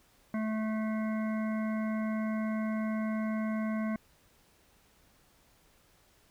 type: harmonic tone with a mistuned harmonic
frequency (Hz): 218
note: A3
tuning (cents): -16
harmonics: 1 / 3 / 5 / 7 / 9 / 10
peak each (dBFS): -30 / -40 / -44 / -47 / -49 / -50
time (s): 0.34-3.96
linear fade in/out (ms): 2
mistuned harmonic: 10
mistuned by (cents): -27
effects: pink hiss -65 dBFS RMS until 6.3 s